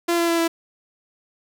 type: tone with pitch steps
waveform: sawtooth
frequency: 342.4 / 339.1 / 335.7 / 332.5 Hz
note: F4 / E4 / E4 / E4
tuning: -34 / +49 / +32 / +15 cents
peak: -14 dBFS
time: 0.08-0.48 s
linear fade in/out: 10 ms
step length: 100 ms
effects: none